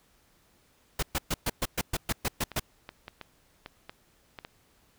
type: noise bursts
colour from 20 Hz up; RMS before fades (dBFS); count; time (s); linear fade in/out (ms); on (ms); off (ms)
pink; -28; 11; 0.99-2.597; 5; 37; 120
type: clicks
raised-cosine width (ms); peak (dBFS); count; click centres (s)
0.3; -24; 10; 2.101 / 2.517 / 2.582 / 2.891 / 3.081 / 3.213 / 3.661 / 3.895 / 4.388 / 4.449
effects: pink hiss -65 dBFS RMS until 4.98 s